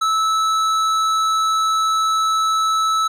sine tone with hard clipping, 1307 Hz, E6, 15 cents flat, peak -17 dBFS, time 0.01-3.08 s, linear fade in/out 10 ms, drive 11 dB, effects none

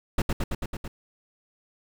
brown noise with echo, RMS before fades -22 dBFS, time 0.18-0.22 s, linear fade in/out 5 ms, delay 110 ms, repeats 6, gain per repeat -2 dB, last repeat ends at 0.88 s, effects none

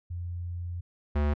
sine / square tone pair in turn, 87.31 / 73.42 Hz, F2 / D2, 0 / 0 cents, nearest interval minor third, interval 300 cents, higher first, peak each -32 / -24 dBFS, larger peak second, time 0.1-0.81 / 1.15-1.34 s, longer first, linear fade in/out 10 ms, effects low-pass 2000 Hz 12 dB/octave

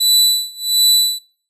sawtooth tone with tremolo, 3972 Hz, B7, 9 cents sharp, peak -6 dBFS, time 0-1.19 s, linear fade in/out 10 ms, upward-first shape sine, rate 1.4 Hz, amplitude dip 95%, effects noise-tail reverb RT60 0.5 s tail -21 dB re dry + resampled to 32000 Hz

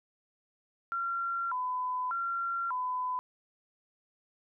sine tone with vibrato, 1174.7 Hz, D6, in tune, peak -30 dBFS, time 0.92-3.19 s, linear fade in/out 0 ms, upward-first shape square, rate 0.84 Hz, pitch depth 270 cents each way, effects none

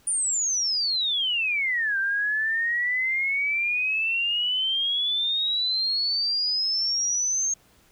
sine exponential two-way sweep, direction down then up, 9480 to 1563 to 6470 Hz, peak -22 dBFS, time 0.07-7.54 s, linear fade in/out 5 ms, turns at 1.98 s, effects pink hiss -59 dBFS RMS until 7.91 s

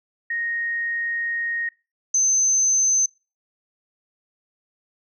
sine tone pair in turn, 1864.7 / 6188 Hz, A#6 / G8, 0 / -23 cents, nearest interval octave + major sixth, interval 2077 cents, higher second, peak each -23 / -16 dBFS, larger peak second, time 0.3-1.69 / 2.14-3.06 s, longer first, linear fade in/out 5 ms, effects noise-tail reverb RT60 0.3 s tail -22 dB re dry

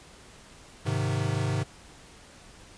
square chord, Ab major, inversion none, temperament equal, 103.83 / 130.81 / 155.56 Hz, Ab2 / C3 / Eb3, 0 / 0 / 0 cents, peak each -30 / -30 / -33 dBFS, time 0.85-1.64 s, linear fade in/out 20 ms, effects pink hiss -51 dBFS RMS until 2.77 s + resampled to 22050 Hz

